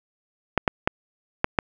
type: clicks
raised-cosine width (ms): 0.5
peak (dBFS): -3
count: 5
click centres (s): 0.577 / 0.678 / 0.875 / 1.444 / 1.588
effects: none